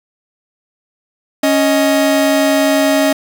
45% pulse tone pair together, 277.2 / 625.9 Hz, C#4 / D#5, 0 / +10 cents, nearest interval octave + major second, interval 1410 cents, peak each -13 dBFS, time 1.43-3.13 s, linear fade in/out 5 ms, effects none

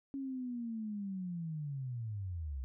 sine linear sweep, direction down, 276.8 to 61.8 Hz, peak -37 dBFS, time 0.14-2.64 s, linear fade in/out 0 ms, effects none

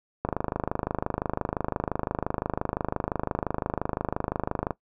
click train, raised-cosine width 1 ms, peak -12 dBFS, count 116, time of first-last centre 0.25-4.707 s, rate 25.8 Hz, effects noise-tail reverb RT60 0.1 s tail -19 dB re dry

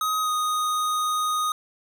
square tone with pitch glide, 1261 to 1242.2 Hz, D#6 to D#6, +23 to -3 cents, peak -23 dBFS, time 0.01-1.52 s, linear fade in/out 2 ms, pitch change -26 cents, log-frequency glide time 0.21-0.3 s, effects none

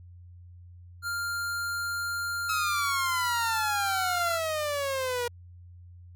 square tone with pitch glide, 1398 to 1380.3 Hz, F6 to F6, +1 to -21 cents, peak -30 dBFS, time 1.02-4.4 s, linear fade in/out 50 ms, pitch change -22 cents, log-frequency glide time 2.35-4.06 s
sawtooth exponential sweep, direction down, 1295 to 475.9 Hz, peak -24 dBFS, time 2.49-5.28 s, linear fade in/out 5 ms
effects added 88 Hz sine -46 dBFS peak until 6.15 s

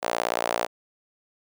sawtooth tone with high-pass filter, 58.27 Hz, A#1, in tune, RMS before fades -27 dBFS, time 0.02-0.67 s, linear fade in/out 20 ms, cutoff 630 Hz, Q 2.1, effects none

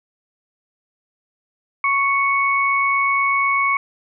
sine tone pair together, 1107 / 2218 Hz, C#6 / C#7, -3 / 0 cents, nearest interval octave, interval 1203 cents, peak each -18 dBFS, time 1.84-3.77 s, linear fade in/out 2 ms, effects none

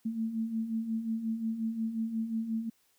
sine beating tone pair, 220 / 225.6 Hz, A3 / A3, 0 / +44 cents, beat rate 5.6 Hz, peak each -38 / -31 dBFS, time 0.05-2.7 s, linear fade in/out 10 ms, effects white hiss -70 dBFS RMS until 2.98 s

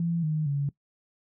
sine tone with pitch steps, 168.6 / 154.61 / 141.78 Hz, E3 / D#3 / C#3, +39 / -11 / +39 cents, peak -24 dBFS, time 0-0.69 s, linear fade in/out 2 ms, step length 230 ms, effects noise-tail reverb RT60 0.1 s tail -20 dB re dry

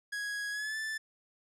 45% pulse tone with pitch glide, 1661.2 to 1756.9 Hz, G#6 to A6, 0 to -3 cents, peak -34 dBFS, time 0.12-0.98 s, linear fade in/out 10 ms, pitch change +97 cents, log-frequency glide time 0.51-0.77 s, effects low-pass 10000 Hz 12 dB/octave

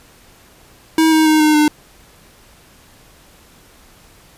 square tone with pitch steps, 320 / 315.2 / 310.5 / 305.9 / 301.3 Hz, D#4 / D#4 / D#4 / D#4 / D4, +49 / +23 / -3 / -29 / +44 cents, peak -10 dBFS, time 0.98-1.68 s, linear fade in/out 2 ms, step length 140 ms, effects pink hiss -47 dBFS RMS until 4.37 s + resampled to 32000 Hz

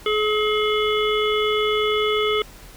harmonic tone, 425.8 Hz, G#4, 43 cents sharp, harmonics 1 / 3 / 5 / 7 / 8, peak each -20 / -25 / -27 / -28 / -29 dBFS, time 0.06-2.42 s, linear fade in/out 2 ms, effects added 41 Hz sine -44 dBFS peak until 2.76 s + pink hiss -45 dBFS RMS until 2.76 s

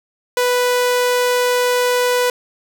sawtooth tone, 493.9 Hz, B4, in tune, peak -10 dBFS, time 0.37-2.3 s, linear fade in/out 2 ms, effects none

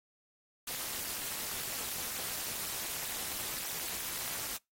white noise with amplitude modulation, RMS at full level -34 dBFS, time 0.67-4.57 s, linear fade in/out 5 ms, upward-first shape sine, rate 275 Hz, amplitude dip 100%, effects noise-tail reverb RT60 0.2 s tail -25 dB re dry + AAC 48 kbps

